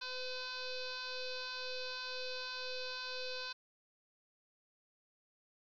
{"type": "tone with frequency modulation", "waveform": "sine", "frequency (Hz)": 2031, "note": "B6", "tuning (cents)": 48, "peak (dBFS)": -39, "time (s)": [0.01, 3.53], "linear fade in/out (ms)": 10, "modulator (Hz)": 508, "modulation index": 5.5, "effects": ["13-bit"]}